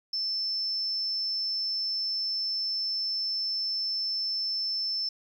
triangle tone, 5300 Hz, E8, 9 cents sharp, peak -24 dBFS, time 0.13-5.09 s, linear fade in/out 5 ms, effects tanh soft clip ceiling -26 dBFS + 10-bit

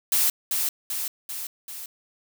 blue noise with echo, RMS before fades -21 dBFS, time 0.12-0.3 s, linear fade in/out 2 ms, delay 390 ms, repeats 4, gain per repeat -4 dB, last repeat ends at 1.86 s, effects none

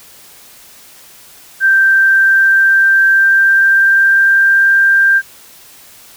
sine tone with pitch glide, 1568 to 1585.3 Hz, G6 to G6, 0 to +19 cents, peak -6 dBFS, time 1.6-5.22 s, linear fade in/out 50 ms, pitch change +19 cents, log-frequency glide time 1.95-4.7 s, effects white hiss -40 dBFS RMS until 6.16 s

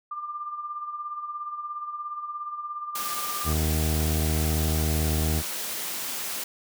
sine tone with tremolo, 1194 Hz, D6, 28 cents sharp, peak -29 dBFS, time 0.11-3.53 s, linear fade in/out 5 ms, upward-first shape sine, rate 17 Hz, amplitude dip 55%
white high-pass noise, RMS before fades -32 dBFS, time 2.95-6.44 s, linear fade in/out 5 ms, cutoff 180 Hz, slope 12 dB/octave
harmonic tone, 78 Hz, D#2, 5 cents sharp, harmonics 1 / 2 / 3 / 4 / 5 / 6 / 8 / 9 / 10, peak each -24 / -30 / -34 / -36 / -38 / -40 / -42 / -43 / -44 dBFS, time 3.44-5.43 s, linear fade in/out 50 ms
effects none

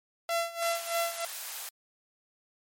sawtooth tone with tremolo, 676 Hz, E5, 43 cents sharp, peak -22 dBFS, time 0.29-1.25 s, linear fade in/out 2 ms, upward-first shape sine, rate 3.2 Hz, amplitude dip 85%
white high-pass noise, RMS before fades -39 dBFS, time 0.62-1.69 s, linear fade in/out 2 ms, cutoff 610 Hz, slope 24 dB/octave
effects MP3 64 kbps

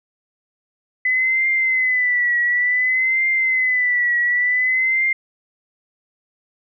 sine tone with vibrato, 2009 Hz, B6, 29 cents sharp, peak -15 dBFS, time 1.05-5.13 s, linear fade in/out 5 ms, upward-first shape triangle, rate 0.56 Hz, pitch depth 81 cents each way, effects none

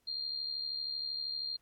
sine tone with amplitude modulation, 4200 Hz, C8, 6 cents sharp, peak -32 dBFS, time 0.07-1.57 s, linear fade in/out 10 ms, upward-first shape sine, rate 72.8 Hz, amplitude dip 65%, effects pink hiss -75 dBFS RMS until 1.61 s + AAC 64 kbps

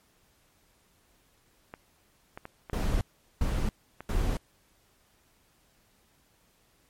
clicks, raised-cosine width 0.5 ms, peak -25 dBFS, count 7, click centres 1.739 / 2.375 / 2.454 / 2.698 / 2.841 / 2.988 / 4.006 s
brown noise bursts, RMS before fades -27 dBFS, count 3, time 2.73-4.37 s, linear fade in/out 2 ms, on 280 ms, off 400 ms
effects pink hiss -66 dBFS RMS until 6.89 s + MP3 64 kbps

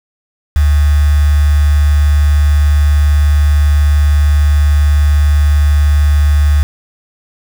sine tone with quantisation, 73.42 Hz, D2, in tune, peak -6 dBFS, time 0.56-6.63 s, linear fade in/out 0 ms, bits 4, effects none

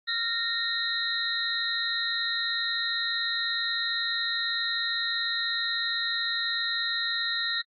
sine tone cluster, 1385 / 1847 / 3781 / 4064 Hz, F6 / A#6 / A#7 / B7, -15 / -16 / +24 / +49 cents, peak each -37 / -30 / -32 / -31 dBFS, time 0.07-7.62 s, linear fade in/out 20 ms, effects AAC 32 kbps

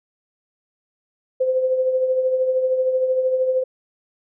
sine tone with tremolo, 516 Hz, C5, 24 cents flat, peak -14 dBFS, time 1.4-3.64 s, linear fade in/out 10 ms, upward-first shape triangle, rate 13 Hz, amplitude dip 55%, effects none

